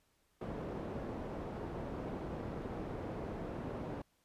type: low-pass noise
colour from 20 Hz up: white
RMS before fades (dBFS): -42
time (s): 0.41-4.02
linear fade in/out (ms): 5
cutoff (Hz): 490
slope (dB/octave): 12
effects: pink hiss -75 dBFS RMS until 4.24 s + resampled to 32000 Hz